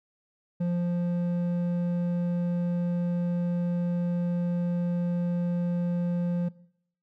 sine tone with hard clipping, 174.61 Hz, F3, in tune, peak -26 dBFS, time 0.6-6.49 s, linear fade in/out 10 ms, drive 6 dB, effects noise-tail reverb RT60 0.7 s tail -21 dB re dry

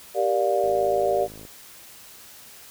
sine chord, G minor seventh, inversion none, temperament just, 392 / 470.4 / 588 / 705.6 Hz, G4 / Bb4 / D5 / F5, 0 / +16 / +2 / +18 cents, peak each -25 / -27 / -23 / -25 dBFS, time 0.14-1.28 s, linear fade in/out 50 ms
click train, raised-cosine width 2 ms, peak -30 dBFS, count 44, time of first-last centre 0.64-1.451 s, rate 53 Hz
effects white hiss -46 dBFS RMS until 2.7 s

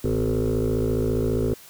sine tone with frequency modulation, 252.3 Hz, B3, 37 cents sharp, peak -18 dBFS, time 0.04-1.54 s, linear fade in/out 5 ms, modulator 54.8 Hz, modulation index 4, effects tanh soft clip ceiling -18 dBFS + white hiss -47 dBFS RMS until 1.69 s

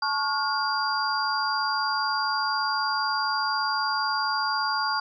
sine tone cluster, 862 / 1106 / 1428 / 4761 Hz, A5 / C#6 / F6 / D8, -36 / -4 / +38 / +23 cents, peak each -29 dBFS, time 0.02-5 s, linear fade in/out 5 ms, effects none

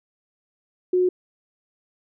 sine tone, 364.1 Hz, F#4, 28 cents flat, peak -16 dBFS, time 0.93-1.09 s, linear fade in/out 5 ms, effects none

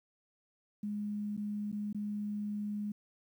sine tone with dropouts, 207.7 Hz, G#3, in tune, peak -34 dBFS, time 0.83-2.92 s, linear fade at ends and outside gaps 5 ms, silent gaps 1.367-1.375 / 1.717-1.726 / 1.929-1.946 s, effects 11-bit

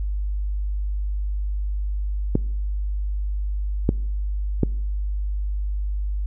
clicks, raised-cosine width 3 ms, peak -4 dBFS, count 3, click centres 2.354 / 3.891 / 4.633 s, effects noise-tail reverb RT60 0.8 s tail -24 dB re dry + added 50 Hz sine -22 dBFS peak until 6.26 s

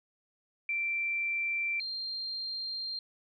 sine tone pair in turn, 2349 / 4185 Hz, D7 / C8, 0 / 0 cents, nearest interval minor seventh, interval 1000 cents, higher second, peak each -29 / -34 dBFS, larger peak first, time 0.69-1.8 / 1.8-2.99 s, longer second, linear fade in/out 2 ms, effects none

